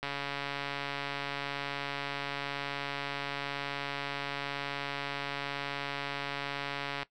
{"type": "click train", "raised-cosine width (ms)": 0.3, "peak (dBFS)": -19, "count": 988, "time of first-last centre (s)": [0.03, 7.03], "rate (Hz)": 141, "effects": ["noise-tail reverb RT60 0.1 s tail -17 dB re dry"]}